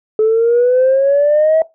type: exponential sweep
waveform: sine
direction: up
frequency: 430.7 to 648 Hz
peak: -7 dBFS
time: 0.19-1.62 s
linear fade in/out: 2 ms
effects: noise-tail reverb RT60 0.2 s tail -19 dB re dry + tanh soft clip ceiling -5 dBFS